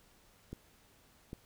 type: clicks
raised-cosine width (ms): 3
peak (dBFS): -29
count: 2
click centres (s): 0.53 / 1.331
effects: pink hiss -65 dBFS RMS until 1.45 s